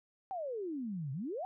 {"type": "exponential two-way sweep", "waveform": "sine", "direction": "down then up", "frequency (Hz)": [792, 127.7, 792], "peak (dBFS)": -36, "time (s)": [0.31, 1.45], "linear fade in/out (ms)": 0, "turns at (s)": 1.12, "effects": []}